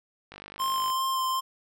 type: click train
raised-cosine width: 0.3 ms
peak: -26 dBFS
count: 30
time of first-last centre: 0.32-0.901 s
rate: 49.9 Hz
type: tone with vibrato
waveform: square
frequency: 1050 Hz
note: C6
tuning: 6 cents sharp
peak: -26 dBFS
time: 0.59-1.41 s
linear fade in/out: 20 ms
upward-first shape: sine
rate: 2.6 Hz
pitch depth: 14 cents each way
effects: none